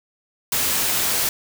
white noise, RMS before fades -21 dBFS, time 0.52-1.29 s, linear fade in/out 2 ms, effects none

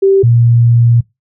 sine tone pair in turn, 389.5 / 118.1 Hz, G4 / A#2, -11 / +23 cents, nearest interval octave + major sixth, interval 2066 cents, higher first, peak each -5 dBFS, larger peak neither, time 0.02-0.23 / 0.23-1.01 s, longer second, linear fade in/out 10 ms, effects noise-tail reverb RT60 0.2 s tail -22 dB re dry

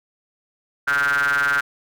square ring-modulated tone, 70 Hz, C#2, 18 cents sharp, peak -15 dBFS, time 0.87-1.61 s, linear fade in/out 10 ms, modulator 1480 Hz, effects none

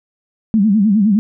sine tone with vibrato, 207.7 Hz, G#3, in tune, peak -9 dBFS, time 0.54-1.19 s, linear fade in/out 0 ms, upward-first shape sine, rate 9.7 Hz, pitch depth 140 cents each way, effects none

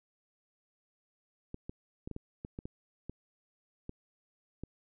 clicks, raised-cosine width 3 ms, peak -27 dBFS, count 11, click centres 1.544 / 1.695 / 2.075 / 2.113 / 2.164 / 2.449 / 2.589 / 2.655 / 3.096 / 3.894 / 4.636 s, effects none

